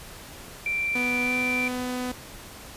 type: tone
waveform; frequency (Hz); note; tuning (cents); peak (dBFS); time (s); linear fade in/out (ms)
sine; 2352; D7; +2; -24; 0.66-1.68; 2
type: tone with pitch glide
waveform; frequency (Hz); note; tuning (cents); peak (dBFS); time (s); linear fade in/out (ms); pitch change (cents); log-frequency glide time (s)
sawtooth; 246.9 to 250.2; B3 to B3; 0 to +23; -24; 0.95-2.12; 5; +23; 1.23-1.33
effects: pink hiss -43 dBFS RMS until 2.76 s + resampled to 32000 Hz